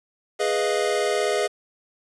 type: chord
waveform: square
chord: F half-diminished seventh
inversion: first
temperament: equal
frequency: 415.3 / 493.9 / 622.3 / 698.5 Hz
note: Ab4 / Cb5 / Eb5 / F5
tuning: 0 / 0 / 0 / 0 cents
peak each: -25 / -28 / -27 / -30 dBFS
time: 0.39-1.48 s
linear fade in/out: 20 ms
effects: resampled to 24000 Hz + 8-bit